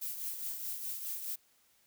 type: noise with tremolo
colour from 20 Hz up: violet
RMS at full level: -37 dBFS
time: 0.01-1.36 s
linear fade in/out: 10 ms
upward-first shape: triangle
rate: 4.8 Hz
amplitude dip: 55%
effects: white hiss -69 dBFS RMS until 1.86 s

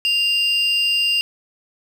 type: tone pair together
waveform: triangle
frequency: 2794 / 4917 Hz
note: F7 / D#8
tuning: 0 / -21 cents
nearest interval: minor seventh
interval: 979 cents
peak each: -15 / -22 dBFS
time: 0.05-1.21 s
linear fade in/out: 0 ms
effects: none

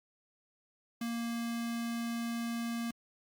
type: tone with notch filter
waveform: square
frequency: 233.1 Hz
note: A#3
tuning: in tune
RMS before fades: -36 dBFS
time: 1.01-2.91 s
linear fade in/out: 5 ms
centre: 530 Hz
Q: 0.93
effects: Opus 48 kbps

